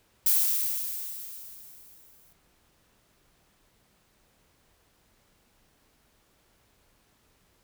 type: noise with exponential decay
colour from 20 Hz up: violet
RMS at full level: -21 dBFS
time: 0.26-2.33 s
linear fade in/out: 5 ms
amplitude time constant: 450 ms
effects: pink hiss -66 dBFS RMS until 7.63 s